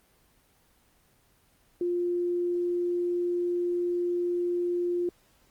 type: tone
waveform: sine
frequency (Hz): 351.2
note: F4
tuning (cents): +10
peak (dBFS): -25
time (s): 1.81-5.09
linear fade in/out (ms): 2
effects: pink hiss -64 dBFS RMS until 5.5 s + Opus 24 kbps